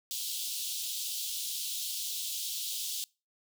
pink high-pass noise, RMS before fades -36 dBFS, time 0.11-3.04 s, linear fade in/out 0 ms, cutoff 3100 Hz, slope 48 dB/octave, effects noise-tail reverb RT60 0.3 s tail -25 dB re dry

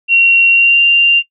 sine tone with pitch glide, 2743 to 2781 Hz, F7 to F7, -32 to -8 cents, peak -5 dBFS, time 0.08-1.23 s, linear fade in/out 50 ms, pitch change +24 cents, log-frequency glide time 0.49-0.82 s, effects noise-tail reverb RT60 0.1 s tail -23 dB re dry

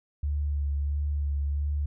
sine tone with vibrato, 72.1 Hz, D2, 31 cents flat, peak -25 dBFS, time 0.23-1.86 s, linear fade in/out 5 ms, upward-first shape sine, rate 1.5 Hz, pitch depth 24 cents each way, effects none

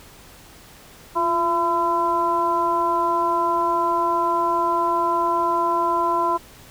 harmonic tone with a mistuned harmonic, 337.2 Hz, E4, 39 cents sharp, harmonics 1 / 2 / 3 / 4, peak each -26 / -26 / -19 / -31 dBFS, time 1.15-6.38 s, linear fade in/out 20 ms, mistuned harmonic 1, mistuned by +49 cents, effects pink hiss -46 dBFS RMS until 6.7 s

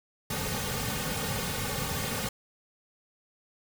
pink noise with comb filter, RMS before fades -32 dBFS, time 0.3-2.29 s, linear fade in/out 5 ms, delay 3 ms, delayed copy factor -0.9, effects none

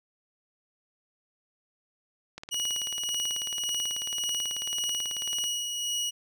click train, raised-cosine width 0.2 ms, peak -22 dBFS, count 57, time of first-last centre 2.38-5.44 s, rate 18.3 Hz
25% pulse tone with tremolo, 2909 Hz, F#7, 30 cents flat, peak -24 dBFS, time 2.51-6.11 s, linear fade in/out 20 ms, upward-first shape sine, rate 1.8 Hz, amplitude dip 35%
effects none

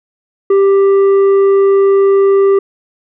sine tone with tanh clipping, 393.3 Hz, G4, 6 cents sharp, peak -7 dBFS, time 0.5-2.59 s, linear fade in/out 5 ms, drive 6 dB, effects none

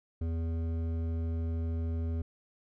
sine tone with hard clipping, 82.41 Hz, E2, in tune, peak -32 dBFS, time 0.21-2.22 s, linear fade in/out 5 ms, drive 11 dB, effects none

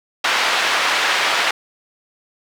pink band-pass noise, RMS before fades -18 dBFS, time 0.24-1.51 s, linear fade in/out 5 ms, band 980 to 3700 Hz, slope 12 dB/octave, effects none

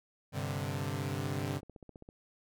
sawtooth chord, G suspended fourth, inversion none, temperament equal, 98 / 130.81 / 146.83 Hz, G2 / C3 / D3, 0 / 0 / 0 cents, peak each -34 dBFS, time 0.32-1.61 s, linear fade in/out 50 ms
click train, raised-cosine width 2 ms, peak -36 dBFS, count 12, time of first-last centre 1.37-2.089 s, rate 15.3 Hz
effects none

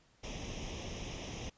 pink noise with comb filter, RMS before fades -42 dBFS, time 0.23-1.5 s, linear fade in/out 10 ms, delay 0.34 ms, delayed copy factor +0.75, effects pink hiss -68 dBFS RMS until 1.57 s + resampled to 16000 Hz

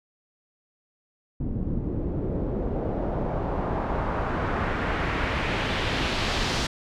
pink noise with low-pass filter sweep, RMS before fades -27 dBFS, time 1.4-6.67 s, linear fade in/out 5 ms, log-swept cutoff 240 to 5000 Hz, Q 1.3, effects none

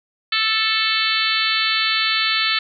harmonic tone, 440 Hz, A4, in tune, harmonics 3 / 4 / 5 / 6 / 7 / 8 / 9 / 10, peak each -25 / -25 / -25 / -25 / -25 / -25 / -25 / -25 dBFS, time 0.32-2.59 s, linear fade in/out 5 ms, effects none

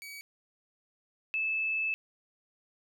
sawtooth / sine tone pair in turn, 2270 / 2618 Hz, C#7 / E7, +41 / -13 cents, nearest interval major second, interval 246 cents, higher second, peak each -39 / -28 dBFS, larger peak second, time 0.02-0.21 / 1.34-1.94 s, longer second, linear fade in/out 0 ms, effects none

